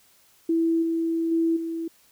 sine tone with level steps, 329.6 Hz, E4, in tune, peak -19 / -22 / -19 / -27 dBFS, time 0.49-1.88 s, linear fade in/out 5 ms, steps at 0.82 / 1.31 / 1.56 s, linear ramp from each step 10 ms, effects white hiss -59 dBFS RMS until 2.11 s

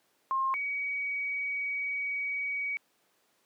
sine tone pair in turn, 1065 / 2261 Hz, C6 / C#7, +30 / +34 cents, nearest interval octave + minor second, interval 1304 cents, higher second, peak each -26 / -30 dBFS, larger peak first, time 0.31-0.54 / 0.54-2.77 s, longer second, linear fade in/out 0 ms, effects pink hiss -70 dBFS RMS until 3.45 s + high-pass 300 Hz 12 dB/octave

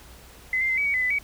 sine tone with pitch steps, 2035 / 2094 / 2062 / 2278 / 2248 / 2017 / 2001 / 2268 Hz, C7 / C7 / C7 / C#7 / C#7 / B6 / B6 / C#7, -49 / +1 / -26 / +47 / +24 / +36 / +22 / +39 cents, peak -21 dBFS, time 0.53-1.186 s, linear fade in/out 2 ms, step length 82 ms, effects added 60 Hz sine -50 dBFS peak until 1.23 s + pink hiss -49 dBFS RMS until 1.23 s

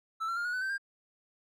triangle tone with pitch steps, 1318.5 / 1361.8 / 1406.6 / 1452.9 / 1500.6 / 1550 / 1600.9 Hz, E6 / F6 / F6 / F#6 / F#6 / G6 / G6, 0 / -44 / +12 / -32 / +24 / -20 / +36 cents, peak -29 dBFS, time 0.2-0.781 s, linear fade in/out 20 ms, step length 83 ms, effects none

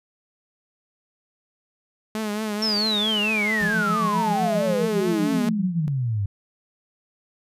sawtooth tone with vibrato, 212.9 Hz, G#3, 43 cents sharp, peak -21 dBFS, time 2.15-5.49 s, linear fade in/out 0 ms, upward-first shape triangle, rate 4.5 Hz, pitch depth 69 cents each way
sine exponential sweep, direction down, 5450 to 96.1 Hz, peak -21 dBFS, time 2.62-6.26 s, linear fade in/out 5 ms
pink noise with exponential decay, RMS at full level -37 dBFS, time 3.6-4.06 s, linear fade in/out 1 ms, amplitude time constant 99 ms
sine tone with tremolo, 174.61 Hz, F3, in tune, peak -22 dBFS, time 3.62-5.88 s, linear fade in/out 0 ms, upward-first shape triangle, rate 7.6 Hz, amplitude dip 100%
effects resampled to 32000 Hz

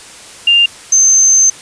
sine tone pair in turn, 2798 / 6256 Hz, F7 / G8, +3 / -4 cents, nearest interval octave + major second, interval 1393 cents, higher second, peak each -5 dBFS, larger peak neither, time 0.47-0.66 / 0.92-1.5 s, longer second, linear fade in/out 5 ms, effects white hiss -34 dBFS RMS until 1.61 s + resampled to 22050 Hz

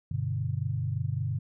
sine chord, G major, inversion none, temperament equal, 98 / 123.47 / 146.83 Hz, G2 / B2 / D3, 0 / 0 / 0 cents, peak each -32 / -31 / -33 dBFS, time 0.11-1.39 s, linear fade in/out 5 ms, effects none

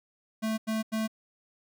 square tone bursts, 220 Hz, A3, in tune, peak -28 dBFS, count 3, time 0.42-1.078 s, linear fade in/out 20 ms, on 160 ms, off 89 ms, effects none

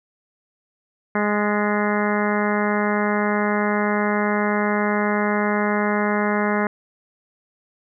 harmonic tone with a mistuned harmonic, 207.7 Hz, G#3, in tune, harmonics 1 / 2 / 3 / 4 / 5 / 6 / 7 / 8 / 9 / 10, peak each -22 / -25 / -27 / -28 / -29 / -30 / -30 / -31 / -32 / -32 dBFS, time 1.15-6.67 s, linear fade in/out 2 ms, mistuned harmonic 8, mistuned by +32 cents, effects none

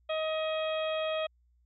harmonic tone with a mistuned harmonic, 630 Hz, D#5, 21 cents sharp, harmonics 1 / 2 / 3 / 4 / 5 / 6, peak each -30 / -39 / -45 / -41 / -40 / -49 dBFS, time 0.09-1.27 s, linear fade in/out 10 ms, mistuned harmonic 5, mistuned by +64 cents, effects added 60 Hz sine -64 dBFS peak until 1.65 s

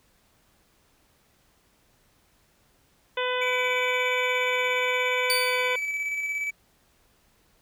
harmonic tone, 501 Hz, B4, 25 cents sharp, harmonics 1 / 2 / 3 / 4 / 5 / 6 / 7, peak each -28 / -31 / -33 / -34 / -35 / -36 / -36 dBFS, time 3.17-5.76 s, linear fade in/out 5 ms
triangle tone with tremolo, 2300 Hz, D7, 37 cents flat, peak -24 dBFS, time 3.41-6.51 s, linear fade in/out 10 ms, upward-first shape square, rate 17 Hz, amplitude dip 30%
sawtooth tone with exponential decay, 4600 Hz, D8, 37 cents flat, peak -19 dBFS, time 5.3-5.9 s, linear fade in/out 0 ms, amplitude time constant 130 ms
effects pink hiss -64 dBFS RMS until 7.61 s

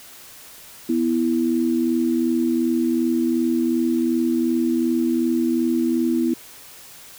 sine tone pair together, 246.9 / 329.6 Hz, B3 / E4, 0 / 0 cents, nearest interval perfect fourth, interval 500 cents, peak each -20 dBFS, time 0.89-6.34 s, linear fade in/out 5 ms, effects white hiss -43 dBFS RMS until 7.18 s

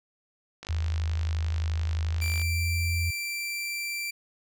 click train, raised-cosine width 0.2 ms, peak -22 dBFS, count 93, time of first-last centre 0.63-2.416 s, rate 51.5 Hz
sine tone with pitch glide, 81 to 85.77 Hz, E2 to F2, -30 to -31 cents, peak -25 dBFS, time 0.69-3.11 s, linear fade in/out 10 ms, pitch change +99 cents, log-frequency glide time 2.02-2.7 s
sawtooth tone, 2349 Hz, D7, in tune, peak -27 dBFS, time 2.21-4.11 s, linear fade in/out 10 ms
effects none

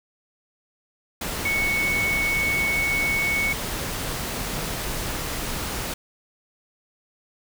sine tone in noise, 2217 Hz, C#7, in tune, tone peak -21 dBFS, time 1.45-3.53 s, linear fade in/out 5 ms, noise pink, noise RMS -29 dBFS, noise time 1.21-5.94 s, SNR +5 dB, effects none

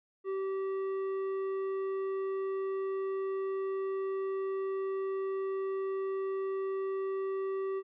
sine tone with tanh clipping, 386.1 Hz, G4, 26 cents flat, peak -33 dBFS, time 0.24-7.83 s, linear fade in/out 50 ms, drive 9 dB, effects none

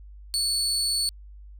30% pulse tone with amplitude modulation, 4435 Hz, C#8, in tune, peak -19 dBFS, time 0.34-1.09 s, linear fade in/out 0 ms, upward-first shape sine, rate 294 Hz, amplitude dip 25%, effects added 50 Hz sine -42 dBFS peak until 1.59 s

